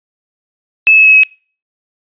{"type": "tone with pitch steps", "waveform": "sine", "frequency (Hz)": [2605, 2589, 2572, 2556], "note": ["E7", "E7", "E7", "D#7"], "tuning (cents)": [-21, -32, -43, 46], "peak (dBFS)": -3, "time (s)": [0.87, 1.234], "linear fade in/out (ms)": 0, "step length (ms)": 91, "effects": ["noise-tail reverb RT60 0.4 s tail -26 dB re dry", "resampled to 8000 Hz"]}